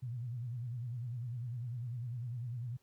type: tone with vibrato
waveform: sine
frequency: 120.6 Hz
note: B2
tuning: 41 cents flat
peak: -37 dBFS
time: 0.02-2.77 s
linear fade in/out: 10 ms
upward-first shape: sine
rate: 10 Hz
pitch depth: 110 cents each way
effects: pink hiss -75 dBFS RMS until 2.82 s + high-pass 60 Hz 12 dB/octave